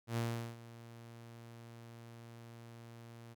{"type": "tone with ADSR envelope", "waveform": "sawtooth", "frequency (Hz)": 116.54, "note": "A#2", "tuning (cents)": 0, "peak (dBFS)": -29, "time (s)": [0.07, 3.35], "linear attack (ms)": 99, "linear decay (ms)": 390, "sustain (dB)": -18, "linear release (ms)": 27, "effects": []}